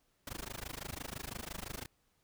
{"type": "noise with amplitude modulation", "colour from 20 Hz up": "pink", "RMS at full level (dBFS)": -40, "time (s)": [0.27, 1.86], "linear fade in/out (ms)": 2, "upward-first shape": "sine", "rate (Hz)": 25.9, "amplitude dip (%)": 100, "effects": ["pink hiss -75 dBFS RMS until 2.23 s"]}